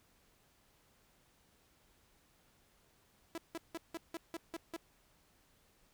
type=tone bursts; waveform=sawtooth; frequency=331.2 Hz; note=E4; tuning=8 cents sharp; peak=-36 dBFS; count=8; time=3.35-4.764 s; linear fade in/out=0 ms; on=28 ms; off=170 ms; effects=pink hiss -70 dBFS RMS until 5.93 s